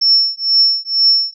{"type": "tone with tremolo", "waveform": "sine", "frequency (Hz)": 5400, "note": "E8", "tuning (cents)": 41, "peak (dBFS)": -6, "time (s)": [0.01, 1.34], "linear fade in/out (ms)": 10, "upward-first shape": "triangle", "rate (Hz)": 2.1, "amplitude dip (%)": 100, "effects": []}